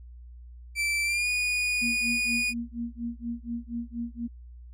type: tone with pitch glide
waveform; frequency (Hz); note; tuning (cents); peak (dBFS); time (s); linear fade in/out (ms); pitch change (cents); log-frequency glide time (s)
40% pulse; 2332 to 2461; D7 to D#7; -13 to -20; -24; 0.75-2.54; 50; +93; 1.04-1.28
type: tone with tremolo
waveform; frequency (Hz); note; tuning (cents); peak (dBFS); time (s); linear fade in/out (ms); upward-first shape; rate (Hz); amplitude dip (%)
sine; 235.4; A#3; +17; -28; 1.81-4.28; 20; sine; 4.2; 100
effects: added 60 Hz sine -43 dBFS peak until 4.73 s + low-pass 12000 Hz 12 dB/octave